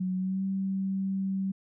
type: tone with pitch glide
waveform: sine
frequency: 185 to 192.74 Hz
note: F#3 to G3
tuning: 0 to -29 cents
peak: -27 dBFS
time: 0-1.52 s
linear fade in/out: 10 ms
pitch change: +71 cents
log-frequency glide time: 0.16-0.43 s
effects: none